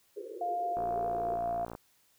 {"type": "band-pass noise", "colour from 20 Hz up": "pink", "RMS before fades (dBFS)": -43, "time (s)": [0.16, 1.37], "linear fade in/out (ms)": 10, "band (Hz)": [350, 510], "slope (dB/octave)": 96}
{"type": "tone with pitch glide", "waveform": "sine", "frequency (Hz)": [703, 691.7], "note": ["F5", "F5"], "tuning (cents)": [11, -17], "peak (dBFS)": -30, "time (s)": [0.41, 1.65], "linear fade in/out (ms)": 5, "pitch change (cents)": -28, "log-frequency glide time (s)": [0.61, 1.3]}
{"type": "click train", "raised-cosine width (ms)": 1, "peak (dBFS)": -27, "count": 58, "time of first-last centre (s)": [0.77, 1.751], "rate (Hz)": 58.1}
{"effects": ["white hiss -68 dBFS RMS until 2.18 s"]}